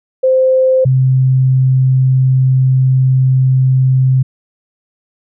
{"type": "tone pair in turn", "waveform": "sine", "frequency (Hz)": [520, 130.6], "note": ["C5", "C3"], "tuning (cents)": [-11, -3], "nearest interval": "2 octaves", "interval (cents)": 2392, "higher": "first", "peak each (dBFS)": -7, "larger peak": "neither", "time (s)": [[0.23, 0.85], [0.85, 4.23]], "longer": "second", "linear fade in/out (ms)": 10, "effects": []}